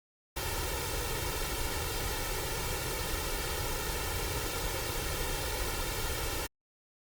pink noise with comb filter, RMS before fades -34 dBFS, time 0.36-6.47 s, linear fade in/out 10 ms, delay 2.2 ms, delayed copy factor +0.75, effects Opus 48 kbps

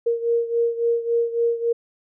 sine beating tone pair, 466.2 / 469.8 Hz, A#4 / A#4, 0 / +13 cents, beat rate 3.6 Hz, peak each -20 / -24 dBFS, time 0.06-1.73 s, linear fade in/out 10 ms, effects none

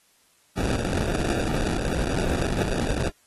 pink noise with sample-and-hold, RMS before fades -25 dBFS, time 0.57-3.1 s, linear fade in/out 10 ms, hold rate 1050 Hz, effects white hiss -62 dBFS RMS until 3.26 s + AAC 32 kbps

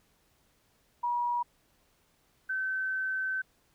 sine tone pair in turn, 962 / 1534.6 Hz, B5 / G6, -46 / -37 cents, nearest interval minor sixth, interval 809 cents, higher second, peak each -27 / -29 dBFS, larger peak first, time 1.03-1.43 / 2.49-3.42 s, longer second, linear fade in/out 10 ms, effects pink hiss -69 dBFS RMS until 3.74 s

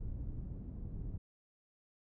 pink low-pass noise, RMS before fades -42 dBFS, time 0-1.18 s, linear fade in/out 10 ms, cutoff 170 Hz, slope 12 dB/octave, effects none

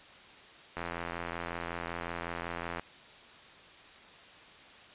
click train, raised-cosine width 0.5 ms, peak -21 dBFS, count 174, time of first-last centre 0.77-2.796 s, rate 85.4 Hz, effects white hiss -53 dBFS RMS until 4.94 s + resampled to 8000 Hz

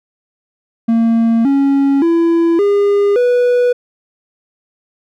triangle tone with pitch steps, 228.8 / 276.8 / 335 / 405.3 / 490.4 Hz, A#3 / C#4 / E4 / G#4 / B4, -32 / -2 / +28 / -42 / -12 cents, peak -7 dBFS, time 0.88-3.73 s, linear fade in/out 10 ms, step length 570 ms, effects none

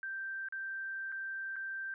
sine tone with dropouts, 1568 Hz, G6, in tune, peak -37 dBFS, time 0.03-1.94 s, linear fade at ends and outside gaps 1 ms, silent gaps 0.486-0.524 / 1.119-1.123 / 1.559-1.564 s, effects none

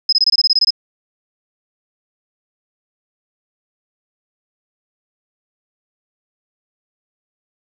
sine tone bursts, 5080 Hz, D#8, 35 cents sharp, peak -9 dBFS, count 11, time 0.09-0.706 s, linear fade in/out 5 ms, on 36 ms, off 22 ms, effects none

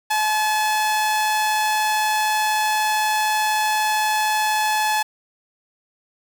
sawtooth tone with amplitude modulation, 858 Hz, A5, 44 cents flat, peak -13 dBFS, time 0.1-5.03 s, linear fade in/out 10 ms, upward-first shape sine, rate 187 Hz, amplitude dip 25%, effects 7-bit

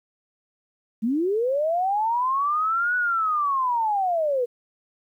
sine linear two-way sweep, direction up then down, 207.7 to 1485 to 468.5 Hz, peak -20 dBFS, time 1.02-4.46 s, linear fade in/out 20 ms, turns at 2.96 s, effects 10-bit

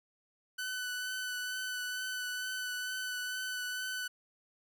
sawtooth tone with vibrato, 1500 Hz, F#6, 23 cents sharp, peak -32 dBFS, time 0.58-4.08 s, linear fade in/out 10 ms, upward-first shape triangle, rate 2.2 Hz, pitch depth 18 cents each way, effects none

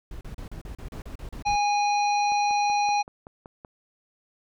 brown noise bursts, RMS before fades -37 dBFS, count 11, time 0.11-1.56 s, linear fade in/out 2 ms, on 100 ms, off 35 ms
harmonic tone, 823 Hz, G#5, 16 cents flat, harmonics 1 / 3 / 5 / 7, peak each -21 / -31 / -35 / -38 dBFS, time 1.45-3.03 s, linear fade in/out 20 ms
click train, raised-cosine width 1 ms, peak -28 dBFS, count 8, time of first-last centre 2.32-3.648 s, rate 5.27 Hz
effects none

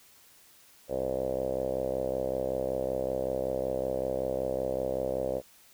5% pulse tone with low-pass filter, 65.3 Hz, C2, 3 cents flat, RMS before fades -31 dBFS, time 0.88-5.42 s, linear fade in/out 50 ms, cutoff 550 Hz, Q 7.1, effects white hiss -58 dBFS RMS until 5.73 s

